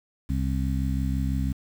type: harmonic tone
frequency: 66 Hz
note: C2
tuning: 16 cents sharp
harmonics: 1 / 2 / 3 / 4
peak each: -26 / -29 / -31 / -32 dBFS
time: 0.29-1.53 s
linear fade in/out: 10 ms
effects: 8-bit